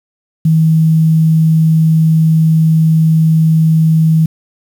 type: tone with quantisation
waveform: sine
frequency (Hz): 160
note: D#3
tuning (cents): +49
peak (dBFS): -6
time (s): 0.45-4.26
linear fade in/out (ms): 5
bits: 6
effects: none